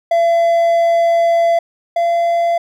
triangle tone pair in turn, 676 / 682.3 Hz, E5 / F5, +43 / -41 cents, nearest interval unison, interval 16 cents, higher second, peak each -8 / -10 dBFS, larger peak first, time 0.11-1.59 / 1.96-2.58 s, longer first, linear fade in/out 5 ms, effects none

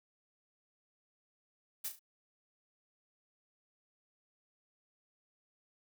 blue noise with echo, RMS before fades -38 dBFS, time 1.84-1.89 s, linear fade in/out 10 ms, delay 35 ms, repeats 3, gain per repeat -8 dB, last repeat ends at 1.995 s, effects none

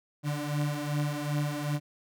35% pulse beating tone pair, 146.1 / 148.7 Hz, D3 / D3, -9 / +22 cents, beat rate 2.6 Hz, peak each -29 / -31 dBFS, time 0.23-1.8 s, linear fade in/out 50 ms, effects none

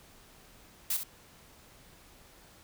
blue noise with echo, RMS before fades -30 dBFS, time 0.9-0.97 s, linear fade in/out 5 ms, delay 65 ms, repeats 1, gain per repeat -8 dB, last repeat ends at 1.035 s, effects pink hiss -57 dBFS RMS until 2.63 s

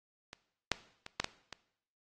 clicks, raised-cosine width 0.2 ms, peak -27 / -9 / -26 / -13 / -16 / -26 dBFS, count 6, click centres 0.331 / 0.717 / 1.064 / 1.2 / 1.244 / 1.527 s, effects noise-tail reverb RT60 0.7 s tail -18 dB re dry + AAC 32 kbps

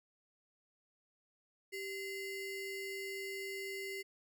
square ring-modulated tone, 1224 Hz, D#6, 29 cents flat, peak -38 dBFS, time 1.72-4.03 s, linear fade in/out 20 ms, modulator 834 Hz, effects none

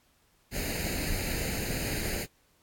pink noise with comb filter, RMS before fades -32 dBFS, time 0.51-2.27 s, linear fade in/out 50 ms, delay 0.44 ms, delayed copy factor +0.75, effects pink hiss -67 dBFS RMS until 2.62 s + AAC 64 kbps

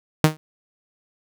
sawtooth tone with exponential decay, 155.56 Hz, D#3, in tune, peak -4 dBFS, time 0.24-0.37 s, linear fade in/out 0 ms, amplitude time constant 28 ms, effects none

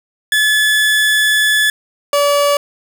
30% pulse tone pair in turn, 1721 / 574.3 Hz, A6 / D5, -39 / -39 cents, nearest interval octave + perfect fifth, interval 1900 cents, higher first, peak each -8 dBFS, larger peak neither, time 0.32-1.7 / 2.13-2.57 s, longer first, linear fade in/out 2 ms, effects none

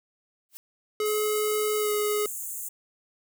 blue noise with exponential growth, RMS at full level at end -38 dBFS, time 0.49-0.57 s, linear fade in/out 0 ms, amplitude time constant 16 ms
square tone with pitch glide, 424.9 to 419.3 Hz, G#4 to G#4, +40 to +17 cents, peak -25 dBFS, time 1-2.26 s, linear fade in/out 2 ms, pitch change -23 cents, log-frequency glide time 1.78-1.91 s
pink high-pass noise, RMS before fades -35 dBFS, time 1.05-2.69 s, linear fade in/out 10 ms, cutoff 6700 Hz, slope 96 dB/octave
effects none

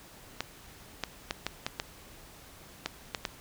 clicks, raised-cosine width 0.2 ms, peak -13 dBFS, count 9, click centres 0.406 / 1.037 / 1.309 / 1.466 / 1.665 / 1.799 / 2.86 / 3.148 / 3.252 s, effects pink hiss -52 dBFS RMS until 3.4 s

